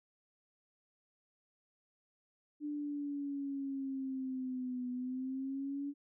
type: linear two-way sweep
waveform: sine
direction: down then up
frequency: 296.9 to 247.7 to 286.2 Hz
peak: -36 dBFS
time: 2.6-5.94 s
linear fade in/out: 50 ms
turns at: 4.9 s
effects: none